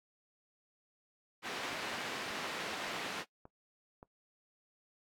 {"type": "band-pass noise", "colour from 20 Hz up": "white", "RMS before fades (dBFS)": -41, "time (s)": [1.42, 3.25], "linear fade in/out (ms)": 50, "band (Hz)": [180, 2700], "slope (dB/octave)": 12}
{"type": "click train", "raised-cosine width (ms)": 1, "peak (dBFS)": -37, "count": 5, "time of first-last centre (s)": [1.73, 4.029], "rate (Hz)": 1.74}
{"effects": ["noise-tail reverb RT60 0.1 s tail -19 dB re dry", "AAC 64 kbps"]}